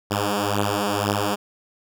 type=beating tone pair; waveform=5% pulse; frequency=101.1 / 103.1 Hz; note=G#2 / G#2; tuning=-46 / -12 cents; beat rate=2 Hz; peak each=-13 / -12 dBFS; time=0.1-1.36 s; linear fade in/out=20 ms; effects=none